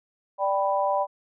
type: chord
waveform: sine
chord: G major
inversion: second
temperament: equal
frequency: 587.3 / 784 / 987.8 Hz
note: D5 / G5 / B5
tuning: 0 / 0 / 0 cents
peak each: -25 / -26 / -26 dBFS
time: 0.38-1.07 s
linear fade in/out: 50 ms
effects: none